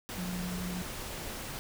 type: tone in noise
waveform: sine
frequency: 180 Hz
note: F#3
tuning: 47 cents flat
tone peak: -35 dBFS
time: 0.18-0.82 s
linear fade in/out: 0 ms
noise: pink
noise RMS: -40 dBFS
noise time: 0.09-1.59 s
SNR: +2 dB
effects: none